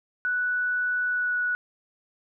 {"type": "tone with pitch glide", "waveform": "sine", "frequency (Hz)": [1480, 1469.8], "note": ["F#6", "F#6"], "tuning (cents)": [0, -12], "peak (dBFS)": -23, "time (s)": [0.25, 1.55], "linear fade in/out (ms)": 0, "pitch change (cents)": -12, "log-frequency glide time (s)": [1.06, 1.36], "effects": []}